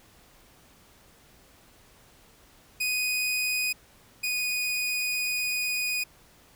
sawtooth tone pair in turn, 2491 / 2477 Hz, D#7 / D#7, +1 / -8 cents, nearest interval unison, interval 9 cents, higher first, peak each -22 / -23 dBFS, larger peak first, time 2.8-3.73 / 4.23-6.04 s, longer second, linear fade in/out 10 ms, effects pink hiss -57 dBFS RMS until 6.55 s

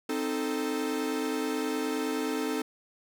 45% pulse chord, A diminished, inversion first, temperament equal, 261.6 / 311.1 / 440 Hz, C4 / Eb4 / A4, 0 / 0 / 0 cents, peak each -33 dBFS, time 0.09-2.62 s, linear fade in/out 5 ms, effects none

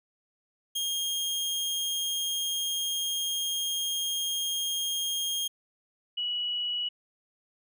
sawtooth / sine tone pair in turn, 3236 / 2931 Hz, G#7 / F#7, -46 / -17 cents, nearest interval major second, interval 171 cents, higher first, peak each -25 / -28 dBFS, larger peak first, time 0.75-5.48 / 6.17-6.89 s, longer first, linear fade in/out 10 ms, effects none

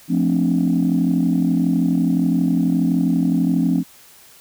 sine chord, D minor seventh, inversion first, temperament equal, 174.61 / 220 / 261.6 / 293.7 Hz, F3 / A3 / C4 / D4, 0 / 0 / 0 / 0 cents, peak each -18 / -22 / -18 / -22 dBFS, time 0.08-3.84 s, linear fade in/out 50 ms, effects tanh soft clip ceiling -8 dBFS + white hiss -47 dBFS RMS until 4.4 s

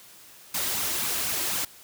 white noise with flanger, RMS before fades -28 dBFS, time 0.54-1.65 s, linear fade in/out 5 ms, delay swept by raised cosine 0.79 to 3.19 ms, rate 4 Hz, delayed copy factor +0.55, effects white hiss -50 dBFS RMS until 1.83 s + high-pass 60 Hz 12 dB/octave

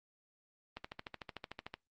click train, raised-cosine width 0.3 ms, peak -26 dBFS, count 14, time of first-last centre 0.77-1.74 s, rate 13.4 Hz, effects noise-tail reverb RT60 0.2 s tail -24 dB re dry + Opus 32 kbps

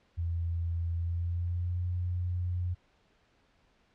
sine tone with pitch glide, 84.5 to 89.01 Hz, E2 to F2, +43 to +33 cents, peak -29 dBFS, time 0.17-2.75 s, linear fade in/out 20 ms, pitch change +90 cents, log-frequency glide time 0.95-1.84 s, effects pink hiss -68 dBFS RMS until 3.94 s + low-pass 4000 Hz 12 dB/octave

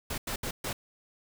pink noise bursts at uneven times, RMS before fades -34 dBFS, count 4, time 0.1-0.18 / 0.27-0.36 / 0.43-0.51 / 0.64-0.73 s, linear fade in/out 5 ms, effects none

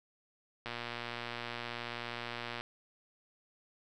click train, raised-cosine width 0.3 ms, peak -23 dBFS, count 233, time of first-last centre 0.66-2.61 s, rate 119 Hz, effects none

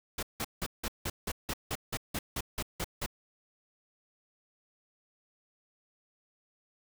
pink noise bursts, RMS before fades -34 dBFS, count 14, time 0.18-3.062 s, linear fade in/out 5 ms, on 48 ms, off 170 ms, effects none

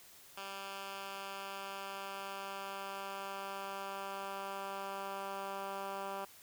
10% pulse tone with band-pass filter sweep, 196 Hz, G3, in tune, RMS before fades -43 dBFS, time 0.37-6.25 s, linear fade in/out 5 ms, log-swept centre 2400 to 990 Hz, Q 0.74, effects white hiss -58 dBFS RMS until 6.42 s

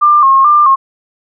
sine tone with vibrato, 1134 Hz, C#6, 39 cents sharp, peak -4 dBFS, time 0.01-0.76 s, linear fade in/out 20 ms, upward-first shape square, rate 2.3 Hz, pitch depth 87 cents each way, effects none

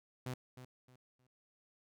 sawtooth tone with echo, 127 Hz, B2, 49 cents sharp, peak -35 dBFS, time 0.26-0.34 s, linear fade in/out 5 ms, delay 310 ms, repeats 3, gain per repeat -11 dB, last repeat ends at 1.27 s, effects none

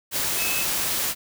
sine tone in noise, 2593 Hz, E7, 29 cents flat, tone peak -28 dBFS, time 0.36-0.66 s, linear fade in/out 50 ms, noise white, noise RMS -25 dBFS, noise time 0.11-1.15 s, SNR -6 dB, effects none

